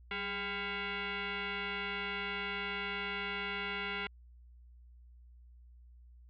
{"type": "tone with frequency modulation", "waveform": "sine", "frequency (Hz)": 410.1, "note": "G#4", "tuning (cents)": -22, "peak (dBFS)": -35, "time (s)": [0.11, 4.07], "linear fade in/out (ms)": 2, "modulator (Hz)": 601, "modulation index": 4.5, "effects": ["added 60 Hz sine -54 dBFS peak until 6.29 s"]}